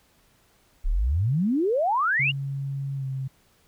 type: exponential sweep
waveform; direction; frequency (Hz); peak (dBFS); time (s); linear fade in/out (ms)
sine; up; 31 to 2960; -20; 0.84-2.32; 20
type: tone with pitch glide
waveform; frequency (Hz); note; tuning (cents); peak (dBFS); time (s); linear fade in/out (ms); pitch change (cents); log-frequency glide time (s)
sine; 137.9 to 133.36; C#3 to C3; -9 to +33; -27; 2.19-3.28; 10; -58; 2.96-3.05
effects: pink hiss -62 dBFS RMS until 3.67 s